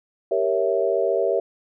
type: chord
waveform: sine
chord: G diminished seventh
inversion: none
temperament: equal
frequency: 392 / 466.2 / 554.4 / 659.3 Hz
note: G4 / Bb4 / Db5 / Fb5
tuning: 0 / 0 / 0 / 0 cents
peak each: -24 dBFS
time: 0.31-1.4 s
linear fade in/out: 5 ms
effects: none